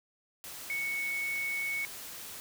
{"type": "tone in noise", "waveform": "sine", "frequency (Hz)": 2217, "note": "C#7", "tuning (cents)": 0, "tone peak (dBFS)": -31, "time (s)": [0.7, 1.85], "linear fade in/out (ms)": 0, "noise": "white", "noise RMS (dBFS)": -44, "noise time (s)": [0.44, 2.4], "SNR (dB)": 10, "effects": []}